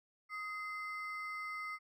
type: ring-modulated tone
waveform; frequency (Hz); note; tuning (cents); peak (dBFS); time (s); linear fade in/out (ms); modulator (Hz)
triangle; 1661.2; G#6; 0; -35; 0.29-1.79; 50; 407
effects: none